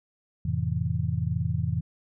sine chord, F major seventh, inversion none, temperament just, 87.31 / 109.13 / 130.96 / 163.7 Hz, F2 / A2 / C3 / E3, 0 / -14 / +2 / -12 cents, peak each -30 dBFS, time 0.45-1.81 s, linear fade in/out 5 ms, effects none

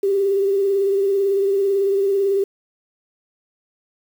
sine tone with vibrato, 394.5 Hz, G4, 11 cents sharp, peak -15 dBFS, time 0.03-2.44 s, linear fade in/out 5 ms, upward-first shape triangle, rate 18 Hz, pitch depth 44 cents each way, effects 7-bit

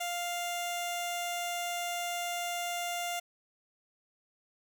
15% pulse tone with notch filter, 699 Hz, F5, 1 cent sharp, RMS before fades -35 dBFS, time 0-3.2 s, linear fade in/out 10 ms, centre 1600 Hz, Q 1.4, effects none

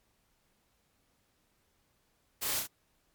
white noise with echo, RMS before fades -34 dBFS, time 2.41-2.61 s, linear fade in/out 20 ms, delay 32 ms, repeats 2, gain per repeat -4 dB, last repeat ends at 2.674 s, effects pink hiss -73 dBFS RMS until 3.14 s + MP3 96 kbps

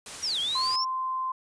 white noise, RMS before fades -39 dBFS, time 0.06-0.76 s, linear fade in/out 2 ms
sine linear two-way sweep, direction down then up, 5920 to 3136 to 5560 Hz, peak -26 dBFS, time 0.22-0.85 s, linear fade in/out 20 ms, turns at 0.39 s
sine tone, 1039 Hz, C6, 12 cents flat, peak -27 dBFS, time 0.55-1.32 s, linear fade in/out 5 ms
effects resampled to 22050 Hz

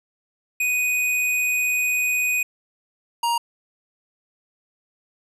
square tone pair in turn, 2489 / 940.2 Hz, D#7 / A#5, 0 / +15 cents, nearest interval octave + perfect fourth, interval 1685 cents, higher first, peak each -20 dBFS, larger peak neither, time 0.6-2.43 / 3.23-3.38 s, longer first, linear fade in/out 5 ms, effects resampled to 32000 Hz

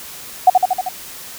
sine tone with echo, 740 Hz, F#5, in tune, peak -3 dBFS, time 0.47-0.5 s, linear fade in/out 5 ms, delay 78 ms, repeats 5, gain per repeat -3 dB, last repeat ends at 0.89 s, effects white hiss -34 dBFS RMS until 1.38 s

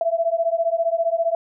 sine beating tone pair, 659.3 / 674.3 Hz, E5 / E5, 0 / +39 cents, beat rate 15 Hz, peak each -21 dBFS, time 0.01-1.35 s, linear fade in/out 2 ms, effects none

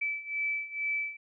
sine beating tone pair, 2310 / 2312.2 Hz, D7 / D7, -29 / -28 cents, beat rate 2.2 Hz, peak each -35 / -32 dBFS, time 0.01-1.17 s, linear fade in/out 10 ms, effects none

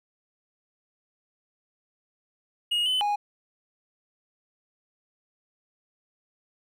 triangle tone with pitch steps, 2873 / 3026 / 825 Hz, F7 / F#7 / G#5, +48 / +38 / -12 cents, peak -21 dBFS, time 2.71-3.16 s, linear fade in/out 10 ms, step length 150 ms, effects none

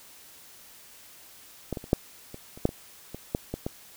clicks, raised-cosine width 2 ms, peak -16 / -20 / -28 / -6 / -26 / -30 / -7 / -22 / -23 / -12 / -17 / -16 dBFS, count 12, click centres 1.727 / 1.772 / 1.841 / 1.931 / 2.344 / 2.575 / 2.654 / 2.691 / 3.146 / 3.349 / 3.54 / 3.665 s, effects white hiss -51 dBFS RMS until 3.96 s

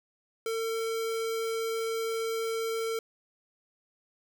square tone, 451.5 Hz, A4, 45 cents sharp, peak -30 dBFS, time 0.46-2.99 s, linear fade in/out 2 ms, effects none

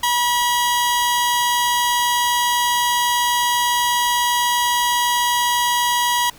sawtooth tone pair together, 968 / 3256 Hz, B5 / G#7, -35 / -35 cents, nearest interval octave + major sixth, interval 2100 cents, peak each -13 / -21 dBFS, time 0.03-6.3 s, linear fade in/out 5 ms, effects pink hiss -45 dBFS RMS until 6.38 s

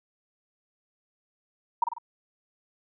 sine tone with echo, 941 Hz, A#5, 16 cents sharp, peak -18 dBFS, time 1.82-1.84 s, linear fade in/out 5 ms, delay 48 ms, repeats 3, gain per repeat -6 dB, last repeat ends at 1.984 s, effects none

